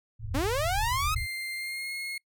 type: low-pass noise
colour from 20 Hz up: white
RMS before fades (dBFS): -33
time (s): 0.19-1.27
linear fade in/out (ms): 50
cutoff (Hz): 120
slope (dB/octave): 96
type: linear sweep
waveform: sawtooth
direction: up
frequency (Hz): 246.9 to 1300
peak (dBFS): -23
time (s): 0.34-1.15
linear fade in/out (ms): 10
type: tone with pitch glide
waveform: 35% pulse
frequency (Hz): 2097 to 2158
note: C7 to C#7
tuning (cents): +3 to -47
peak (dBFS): -31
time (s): 1.16-2.18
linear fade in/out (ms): 5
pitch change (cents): +50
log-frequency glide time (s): 1.55-1.93
effects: noise-tail reverb RT60 0.1 s tail -25 dB re dry